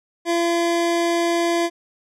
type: tone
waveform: 25% pulse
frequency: 340.4 Hz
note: F4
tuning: 44 cents flat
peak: -14 dBFS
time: 0.25-1.7 s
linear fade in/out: 50 ms
effects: low-pass 9000 Hz 12 dB/octave